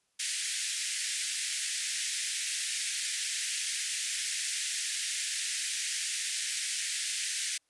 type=band-pass noise; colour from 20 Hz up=white; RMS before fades=-34 dBFS; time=0.19-7.58 s; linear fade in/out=10 ms; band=1700 to 10000 Hz; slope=48 dB/octave; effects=white hiss -75 dBFS RMS until 7.69 s + resampled to 24000 Hz